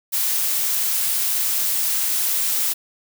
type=noise; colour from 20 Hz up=blue; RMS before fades=-21 dBFS; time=0.12-2.74 s; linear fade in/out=20 ms; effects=none